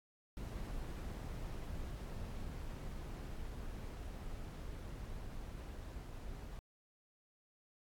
brown noise with level ramp, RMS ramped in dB -43 to -47 dBFS, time 0.37-6.59 s, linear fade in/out 0 ms, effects AAC 64 kbps

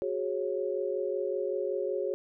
sine chord, F# suspended second, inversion none, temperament equal with one note detuned, 370 / 415.3 / 547.7 Hz, F#4 / G#4 / C#5, 0 / 0 / -21 cents, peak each -33 dBFS, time 0.02-2.14 s, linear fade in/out 0 ms, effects none

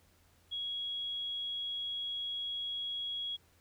sine tone, 3320 Hz, G#7, 1 cent flat, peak -35 dBFS, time 0.51-3.37 s, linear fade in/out 20 ms, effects added 84 Hz sine -69 dBFS peak until 3.6 s + pink hiss -68 dBFS RMS until 3.6 s

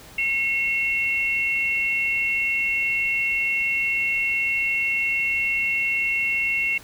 sine tone pair together, 2175 / 2729 Hz, C#7 / F7, -33 / -41 cents, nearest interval major third, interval 392 cents, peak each -23 dBFS, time 0.18-6.78 s, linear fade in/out 5 ms, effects pink hiss -45 dBFS RMS until 6.83 s

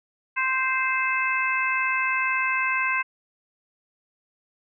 harmonic tone, 522 Hz, C5, 4 cents flat, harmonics 2 / 3 / 4 / 5, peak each -27 / -27 / -27 / -27 dBFS, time 0.36-3.03 s, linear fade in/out 20 ms, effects none

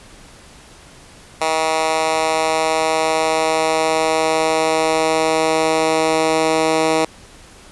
10% pulse tone with high-pass filter sweep, 159.2 Hz, D#3, 40 cents sharp, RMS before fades -17 dBFS, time 1.41-7.05 s, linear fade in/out 5 ms, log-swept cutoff 690 to 360 Hz, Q 1.1, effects pink hiss -43 dBFS RMS until 7.71 s + resampled to 24000 Hz

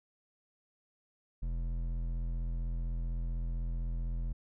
triangle tone with hard clipping, 42.11 Hz, E1, 38 cents sharp, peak -34 dBFS, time 1.42-4.33 s, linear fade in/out 10 ms, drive 13 dB, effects none

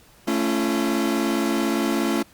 40% pulse chord, A augmented, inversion none, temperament equal with one note detuned, 220 / 277.2 / 341.8 Hz, A3 / C#4 / E#4, 0 / 0 / -37 cents, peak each -24 dBFS, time 0.27-2.23 s, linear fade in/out 10 ms, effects pink hiss -53 dBFS RMS until 2.33 s + Opus 48 kbps

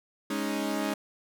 sawtooth chord, Ab suspended fourth, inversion none, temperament equal, 207.7 / 277.2 / 311.1 Hz, Ab3 / Db4 / Eb4, 0 / 0 / 0 cents, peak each -29 dBFS, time 0.3-0.94 s, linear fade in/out 5 ms, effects none

